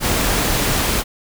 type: noise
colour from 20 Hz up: pink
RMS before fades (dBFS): -18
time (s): 0-1.04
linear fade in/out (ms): 50
effects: none